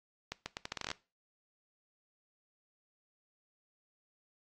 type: accelerating click train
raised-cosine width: 0.2 ms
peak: -20 dBFS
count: 12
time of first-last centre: 0.32-0.915 s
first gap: 140 ms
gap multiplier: 0.78
effects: noise-tail reverb RT60 0.3 s tail -20 dB re dry + AAC 32 kbps